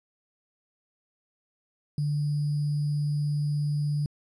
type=tone with sample-and-hold; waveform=sine; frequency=147.2 Hz; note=D3; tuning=4 cents sharp; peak=-24 dBFS; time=1.98-4.06 s; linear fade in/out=2 ms; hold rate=4900 Hz; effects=resampled to 22050 Hz